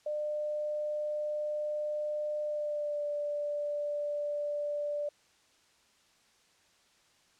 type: tone with pitch glide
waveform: sine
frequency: 600 to 586.6 Hz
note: D5 to D5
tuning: +37 to -2 cents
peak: -31 dBFS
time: 0.06-5.09 s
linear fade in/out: 5 ms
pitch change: -39 cents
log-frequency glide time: 2.42-3.04 s
effects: white hiss -66 dBFS RMS until 7.39 s + low-pass 7000 Hz 12 dB/octave